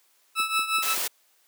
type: tone with tremolo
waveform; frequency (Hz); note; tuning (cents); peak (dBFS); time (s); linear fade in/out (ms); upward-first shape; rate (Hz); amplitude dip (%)
20% pulse; 1310; E6; -11; -15; 0.35-0.96; 50; triangle; 5.5; 80
type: click train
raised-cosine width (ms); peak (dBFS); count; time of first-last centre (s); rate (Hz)
3; -24; 4; 0.4-0.978; 5.19
type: noise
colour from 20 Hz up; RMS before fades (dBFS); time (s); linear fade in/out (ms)
white; -28; 0.82-1.08; 10
effects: white hiss -64 dBFS RMS until 1.47 s + high-pass 400 Hz 12 dB/octave